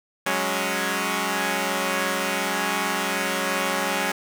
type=chord; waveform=5% pulse; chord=F# suspended second; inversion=none; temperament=equal; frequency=185 / 207.7 / 277.2 Hz; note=F#3 / G#3 / C#4; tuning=0 / 0 / 0 cents; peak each=-16 dBFS; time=0.26-4.12 s; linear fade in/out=5 ms; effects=none